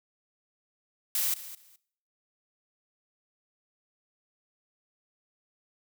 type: noise with echo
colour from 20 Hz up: blue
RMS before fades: -28 dBFS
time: 1.15-1.34 s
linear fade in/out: 2 ms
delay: 210 ms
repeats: 2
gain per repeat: -15 dB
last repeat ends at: 1.76 s
effects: noise-tail reverb RT60 0.6 s tail -19 dB re dry